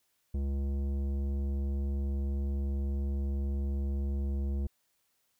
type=tone with tanh clipping; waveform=sine; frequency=69.3 Hz; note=C#2; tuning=in tune; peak=-31 dBFS; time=0.34-4.67 s; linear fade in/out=5 ms; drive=13 dB; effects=white hiss -75 dBFS RMS until 5.39 s